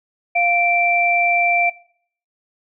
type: tone pair together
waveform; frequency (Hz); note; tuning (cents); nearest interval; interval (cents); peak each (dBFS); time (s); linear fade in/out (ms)
sine; 698.5 / 2346; F5 / D7; 0 / -2; octave + major sixth; 2098; -17; 0.35-1.7; 10
effects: noise-tail reverb RT60 0.6 s tail -20 dB re dry